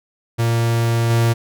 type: tone with level steps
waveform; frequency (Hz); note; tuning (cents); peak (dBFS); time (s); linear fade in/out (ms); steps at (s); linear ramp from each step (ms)
45% pulse; 116.2; A#2; -5; -15 / -13; 0.38-1.34; 20; 1.1; 5
effects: none